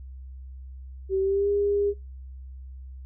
sine tone with pitch glide, 384.3 to 405.7 Hz, G4 to G#4, -34 to -41 cents, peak -21 dBFS, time 1.09-1.94 s, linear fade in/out 50 ms, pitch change +93 cents, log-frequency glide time 1.2-1.49 s, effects noise-tail reverb RT60 0.2 s tail -23 dB re dry + added 65 Hz sine -38 dBFS peak until 3.05 s

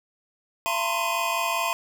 square tone cluster, 676 / 912 / 1018 / 1063 / 2499 Hz, E5 / A#5 / C6 / C6 / D#7, +43 / -38 / -48 / +27 / +7 cents, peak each -31 dBFS, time 0.66-1.73 s, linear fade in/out 0 ms, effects none

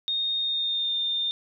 sine tone with pitch glide, 3694 to 3620 Hz, A#7 to A7, -16 to +48 cents, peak -24 dBFS, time 0.08-1.31 s, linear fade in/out 0 ms, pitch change -36 cents, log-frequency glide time 0.39-0.96 s, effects none

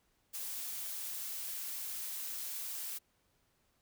blue noise, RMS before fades -41 dBFS, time 0.33-2.99 s, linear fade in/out 20 ms, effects pink hiss -75 dBFS RMS until 3.81 s

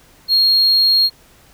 triangle tone, 4260 Hz, C8, 30 cents sharp, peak -8 dBFS, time 0.28-1.1 s, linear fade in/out 50 ms, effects tanh soft clip ceiling -5 dBFS + pink hiss -49 dBFS RMS until 1.53 s

